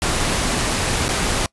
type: noise with dropouts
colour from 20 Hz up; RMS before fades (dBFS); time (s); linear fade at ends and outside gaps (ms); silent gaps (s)
pink; -20; 0.02-1.46; 1; 1.082-1.089
effects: noise-tail reverb RT60 0.1 s tail -23 dB re dry + resampled to 24000 Hz